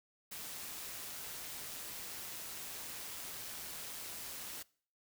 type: noise with amplitude modulation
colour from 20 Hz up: white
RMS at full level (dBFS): -44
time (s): 0.31-4.63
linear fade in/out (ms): 10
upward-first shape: sine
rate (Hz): 164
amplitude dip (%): 30
effects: noise-tail reverb RT60 0.5 s tail -23 dB re dry